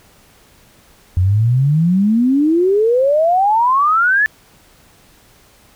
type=exponential sweep; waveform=sine; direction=up; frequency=87.31 to 1760 Hz; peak=-10 dBFS; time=1.17-4.26 s; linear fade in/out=0 ms; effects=pink hiss -49 dBFS RMS until 5.75 s